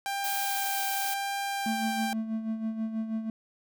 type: tone with vibrato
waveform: sawtooth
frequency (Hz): 792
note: G5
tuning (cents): +18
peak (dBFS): -26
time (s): 0.06-2.13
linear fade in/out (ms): 0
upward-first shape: sine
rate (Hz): 0.93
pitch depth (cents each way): 8
type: noise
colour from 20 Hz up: blue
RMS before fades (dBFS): -34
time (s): 0.24-1.14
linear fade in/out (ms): 2
type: tone with tremolo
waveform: triangle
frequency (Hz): 221.7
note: A3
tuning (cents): +13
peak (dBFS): -25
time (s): 1.66-3.3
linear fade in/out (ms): 2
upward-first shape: sine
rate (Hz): 6.2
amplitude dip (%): 60
effects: none